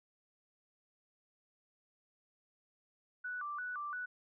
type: tone with vibrato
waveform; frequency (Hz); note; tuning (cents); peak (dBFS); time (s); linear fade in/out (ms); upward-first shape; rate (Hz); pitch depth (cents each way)
sine; 1318.5; E6; 0; -38; 3.24-4.06; 10; square; 2.9; 200
effects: none